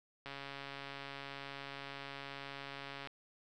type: click train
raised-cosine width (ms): 0.3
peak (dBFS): -29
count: 392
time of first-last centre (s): 0.26-3.073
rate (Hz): 139
effects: none